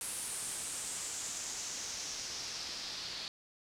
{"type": "noise with low-pass filter sweep", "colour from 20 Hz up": "white", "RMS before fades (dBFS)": -41, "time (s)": [0.01, 3.28], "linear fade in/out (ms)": 0, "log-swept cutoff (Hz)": [10000, 4400], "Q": 3.4, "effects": []}